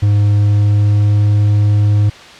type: tone with pitch glide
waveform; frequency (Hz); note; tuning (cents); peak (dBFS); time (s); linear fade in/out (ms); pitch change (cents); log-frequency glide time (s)
triangle; 102.9 to 103.74; G#2 to G#2; -16 to -1; -6; 0.02-2.1; 10; +15; 0.29-1.3
effects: white hiss -35 dBFS RMS until 2.39 s + low-pass 4000 Hz 12 dB/octave